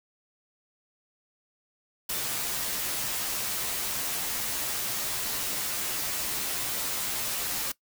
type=noise with comb filter; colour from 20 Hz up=white; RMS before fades=-31 dBFS; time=2.09-7.72 s; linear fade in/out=5 ms; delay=12 ms; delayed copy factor=-0.7; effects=noise-tail reverb RT60 0.1 s tail -20 dB re dry